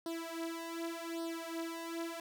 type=tone with flanger; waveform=sawtooth; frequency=332 Hz; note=E4; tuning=12 cents sharp; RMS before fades=-41 dBFS; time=0.06-2.2 s; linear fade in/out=2 ms; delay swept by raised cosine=0.21 to 4.11 ms; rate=0.86 Hz; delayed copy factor=+0.9; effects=none